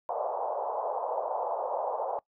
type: band-pass noise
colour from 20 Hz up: pink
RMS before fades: -32 dBFS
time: 0.09-2.19 s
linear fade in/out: 0 ms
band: 510 to 960 Hz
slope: 48 dB/octave
effects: noise-tail reverb RT60 0.1 s tail -21 dB re dry